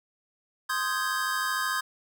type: chord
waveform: square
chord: Ab major seventh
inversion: first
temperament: equal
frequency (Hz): 1046.5 / 1244.5 / 1568 / 1661.2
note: C6 / Eb6 / G6 / Ab6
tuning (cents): 0 / 0 / 0 / 0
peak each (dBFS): -33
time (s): 0.69-1.81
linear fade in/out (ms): 10
effects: none